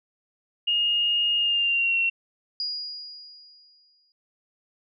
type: tone with pitch glide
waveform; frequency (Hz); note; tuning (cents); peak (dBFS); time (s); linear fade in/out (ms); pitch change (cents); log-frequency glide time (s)
sine; 2849 to 2727; F7 to F7; +34 to -42; -20; 0.67-2.1; 10; -76; 1.37-1.98
type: tone with exponential decay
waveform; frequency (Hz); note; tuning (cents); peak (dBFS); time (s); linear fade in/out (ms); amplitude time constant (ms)
sine; 4877; D#8; -35; -25; 2.6-4.12; 1; 330
effects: none